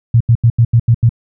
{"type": "tone bursts", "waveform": "sine", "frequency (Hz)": 116.54, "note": "A#2", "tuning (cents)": 0, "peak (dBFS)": -5, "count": 7, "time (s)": [0.14, 1.093], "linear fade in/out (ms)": 5, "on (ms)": 65, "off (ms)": 83, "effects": []}